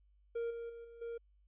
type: tone with level steps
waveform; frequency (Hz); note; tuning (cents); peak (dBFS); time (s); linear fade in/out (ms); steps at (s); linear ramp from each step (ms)
triangle; 466.2; A#4; 0; -33 / -39 / -45 / -50 / -38; 0.35-1.18; 10; 0.5 / 0.69 / 0.84 / 1.01; 10
effects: added 50 Hz sine -65 dBFS peak until 1.47 s + resampled to 8000 Hz